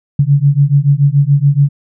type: beating tone pair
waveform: sine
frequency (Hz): 138.59 / 145.59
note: C#3 / D3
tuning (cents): 0 / -15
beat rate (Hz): 7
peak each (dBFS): -10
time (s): 0.19-1.69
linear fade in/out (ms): 5
effects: none